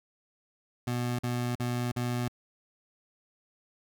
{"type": "tone bursts", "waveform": "25% pulse", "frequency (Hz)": 122, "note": "B2", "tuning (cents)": -21, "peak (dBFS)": -25, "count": 4, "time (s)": [0.87, 2.282], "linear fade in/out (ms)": 5, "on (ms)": 320, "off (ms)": 44, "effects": []}